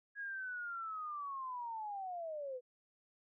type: linear sweep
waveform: sine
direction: down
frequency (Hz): 1661.2 to 487.2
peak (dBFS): -40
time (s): 0.15-2.61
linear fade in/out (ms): 50
effects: none